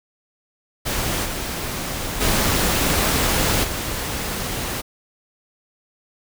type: noise with level steps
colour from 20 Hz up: pink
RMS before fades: -23 / -27 / -19 / -26 dBFS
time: 0.85-4.82 s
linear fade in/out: 20 ms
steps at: 1.24 / 2.2 / 3.63 s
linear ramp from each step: 20 ms
effects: none